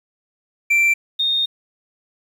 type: tone pair in turn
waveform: triangle / sine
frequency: 2349 / 3683 Hz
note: D7 / A#7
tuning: 0 / -22 cents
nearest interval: minor sixth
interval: 778 cents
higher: second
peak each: -11 / -16 dBFS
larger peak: first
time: 0.7-0.94 / 1.19-1.46 s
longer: second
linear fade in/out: 10 ms
effects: 8-bit